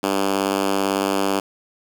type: tone with high-pass filter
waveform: 5% pulse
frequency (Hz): 98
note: G2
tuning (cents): 0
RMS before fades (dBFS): -21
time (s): 0.03-1.4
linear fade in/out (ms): 5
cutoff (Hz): 260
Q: 1.8
effects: 7-bit